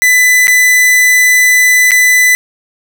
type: tone with dropouts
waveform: 45% pulse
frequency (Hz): 1998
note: B6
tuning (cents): +20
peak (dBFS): -5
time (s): 0.02-2.35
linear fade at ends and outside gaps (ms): 0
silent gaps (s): 0.471-0.48 / 1.909-1.917
effects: none